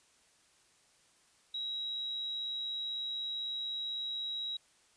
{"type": "tone", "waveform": "sine", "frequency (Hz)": 3854, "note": "B7", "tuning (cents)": -43, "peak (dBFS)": -35, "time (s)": [1.54, 4.57], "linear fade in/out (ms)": 5, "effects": ["white hiss -67 dBFS RMS until 4.96 s", "resampled to 22050 Hz"]}